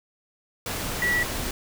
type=tone in noise; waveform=sine; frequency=1943 Hz; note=B6; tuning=29 cents flat; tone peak=-21 dBFS; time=1.02-1.23 s; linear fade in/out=2 ms; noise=pink; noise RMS=-30 dBFS; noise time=0.66-1.51 s; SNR=+6 dB; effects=none